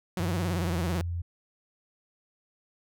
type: tone with vibrato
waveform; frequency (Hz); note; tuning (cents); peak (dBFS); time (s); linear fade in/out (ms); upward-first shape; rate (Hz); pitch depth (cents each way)
sawtooth; 173.1; F3; -15; -25; 0.17-1.01; 0; sine; 18; 140
type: tone with pitch glide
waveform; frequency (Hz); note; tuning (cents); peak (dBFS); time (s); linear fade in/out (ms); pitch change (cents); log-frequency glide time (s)
sine; 93.8 to 86.01; F#2 to F2; +24 to -26; -29; 0.19-1.22; 10; -150; 0.45-0.72
effects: none